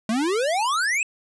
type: exponential sweep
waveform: square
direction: up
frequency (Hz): 210.2 to 2637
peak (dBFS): -21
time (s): 0.09-1.03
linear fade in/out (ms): 2
effects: resampled to 24000 Hz